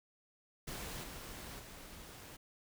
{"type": "noise with level steps", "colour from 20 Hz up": "pink", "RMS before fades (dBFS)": [-44, -48, -52], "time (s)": [0.67, 2.37], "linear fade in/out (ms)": 10, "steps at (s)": [1.03, 1.59], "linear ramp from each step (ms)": 10, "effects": []}